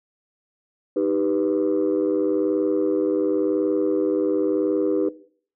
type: chord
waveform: sine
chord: Eb augmented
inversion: none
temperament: equal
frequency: 311.1 / 392 / 493.9 Hz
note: Eb4 / G4 / B4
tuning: 0 / 0 / 0 cents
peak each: -22 dBFS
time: 0.96-5.09 s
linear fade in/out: 5 ms
effects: noise-tail reverb RT60 0.5 s tail -17 dB re dry + tanh soft clip ceiling -13 dBFS